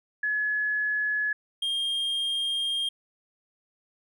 sine / triangle tone pair in turn, 1700 / 3217 Hz, G#6 / G7, +40 / +44 cents, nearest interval major seventh, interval 1104 cents, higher second, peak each -24 dBFS, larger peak neither, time 0.23-1.33 / 1.62-2.89 s, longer second, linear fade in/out 5 ms, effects none

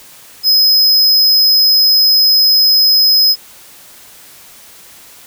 square tone, 5080 Hz, D#8, 35 cents sharp, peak -7 dBFS, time 0.43-3.36 s, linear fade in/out 50 ms, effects white hiss -39 dBFS RMS until 5.26 s

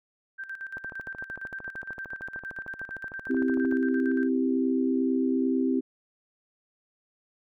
sine tone with tremolo, 1568 Hz, G6, in tune, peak -33 dBFS, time 0.38-4.29 s, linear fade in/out 20 ms, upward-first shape square, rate 8.7 Hz, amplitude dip 70%
click train, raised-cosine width 1 ms, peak -28 dBFS, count 40, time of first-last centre 0.77-3.725 s, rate 13.2 Hz
sine chord, C major, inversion none, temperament equal with one note detuned, 260.7 / 329.6 / 392 Hz, C4 / E4 / G4, -6 / 0 / 0 cents, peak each -24 / -30 / -30 dBFS, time 3.29-5.81 s, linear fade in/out 20 ms
effects none

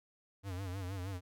square tone with vibrato, 94.1 Hz, F#2, 30 cents sharp, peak -39 dBFS, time 0.43-1.21 s, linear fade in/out 50 ms, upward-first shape sine, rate 6.4 Hz, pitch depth 100 cents each way, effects none

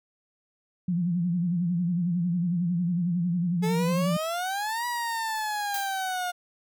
sine tone with vibrato, 174.5 Hz, F3, 1 cent flat, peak -23 dBFS, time 0.88-4.17 s, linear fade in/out 5 ms, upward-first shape sine, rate 11 Hz, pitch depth 82 cents each way
30% pulse exponential two-way sweep, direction up then down, 424.1 to 973 to 711 Hz, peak -25 dBFS, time 3.62-6.32 s, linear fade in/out 20 ms, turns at 4.86 s
blue noise with exponential decay, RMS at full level -31 dBFS, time 5.74-6.07 s, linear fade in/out 2 ms, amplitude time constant 70 ms
effects none

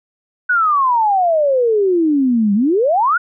sine exponential two-way sweep, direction down then up, 1500 to 196 to 1500 Hz, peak -11 dBFS, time 0.49-3.18 s, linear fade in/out 10 ms, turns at 2.54 s, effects none

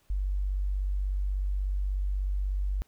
sine tone, 48.23 Hz, G1, 27 cents flat, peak -26 dBFS, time 0.1-2.82 s, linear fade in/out 0 ms, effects pink hiss -67 dBFS RMS until 2.87 s

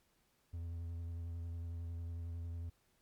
triangle tone with vibrato, 84.4 Hz, E2, 41 cents sharp, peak -38 dBFS, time 0.53-2.7 s, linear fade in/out 10 ms, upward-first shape sine, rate 11 Hz, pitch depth 22 cents each way, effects pink hiss -75 dBFS RMS until 3.01 s + MP3 96 kbps

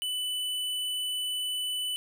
square tone, 2989 Hz, F#7, 17 cents sharp, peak -30 dBFS, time 0.02-1.96 s, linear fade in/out 0 ms, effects none

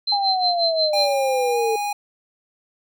sine tone with tremolo, 4100 Hz, C8, 36 cents flat, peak -17 dBFS, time 0.07-1.13 s, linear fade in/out 5 ms, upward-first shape sine, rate 5.6 Hz, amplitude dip 90%
sine exponential sweep, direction down, 820 to 440 Hz, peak -19 dBFS, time 0.12-1.76 s, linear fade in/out 5 ms
square tone with pitch glide, 804 to 821.4 Hz, G5 to G#5, +44 to -19 cents, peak -23 dBFS, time 0.93-1.93 s, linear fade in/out 5 ms, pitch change +37 cents, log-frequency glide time 1.5-1.58 s
effects none

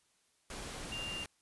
sine tone in noise, 2794 Hz, F7, in tune, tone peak -39 dBFS, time 0.92-1.24 s, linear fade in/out 2 ms, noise pink, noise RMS -44 dBFS, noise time 0.5-1.26 s, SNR +2 dB, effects white hiss -73 dBFS RMS until 1.41 s + resampled to 24000 Hz

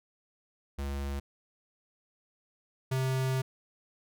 square tone pair in turn, 69.7 / 131.2 Hz, C#2 / C3, +10 / +5 cents, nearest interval major seventh, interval 1095 cents, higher second, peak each -33 / -28 dBFS, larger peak second, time 0.78-1.2 / 2.91-3.42 s, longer second, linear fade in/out 10 ms, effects none

